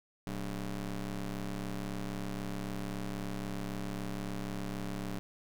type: ring-modulated tone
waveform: 25% pulse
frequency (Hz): 103.83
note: G#2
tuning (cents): 0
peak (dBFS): -29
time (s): 0.27-5.19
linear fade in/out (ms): 0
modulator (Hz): 85.3
effects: none